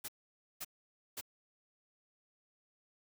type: noise bursts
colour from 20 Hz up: white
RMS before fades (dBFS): -42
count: 3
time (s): 0.04-1.212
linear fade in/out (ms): 10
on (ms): 44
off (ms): 520
effects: none